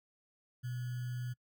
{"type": "tone with sample-and-hold", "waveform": "sine", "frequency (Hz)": 123.47, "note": "B2", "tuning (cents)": 0, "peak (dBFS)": -36, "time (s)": [0.63, 1.34], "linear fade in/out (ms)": 20, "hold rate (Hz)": 1575, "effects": ["noise-tail reverb RT60 0.1 s tail -25 dB re dry"]}